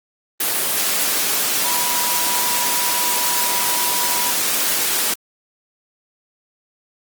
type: tone in noise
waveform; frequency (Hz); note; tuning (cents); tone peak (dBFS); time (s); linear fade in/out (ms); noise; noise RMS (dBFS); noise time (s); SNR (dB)
sine; 973; B5; -26; -25; 1.64-4.31; 5; white; -19; 0.4-5.14; -9
effects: high-pass 200 Hz 12 dB/octave + Opus 24 kbps